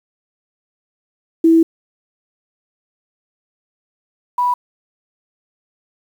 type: tone pair in turn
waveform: sine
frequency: 327.8 / 982.3 Hz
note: E4 / B5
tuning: -10 / -10 cents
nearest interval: octave + perfect fifth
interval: 1900 cents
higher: second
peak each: -7 / -13 dBFS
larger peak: first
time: 1.44-1.63 / 4.38-4.54 s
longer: first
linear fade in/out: 5 ms
effects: 7-bit